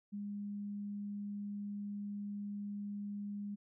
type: tone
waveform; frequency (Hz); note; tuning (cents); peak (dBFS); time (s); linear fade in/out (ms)
sine; 204; G#3; -31; -39; 0.12-3.56; 20
effects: none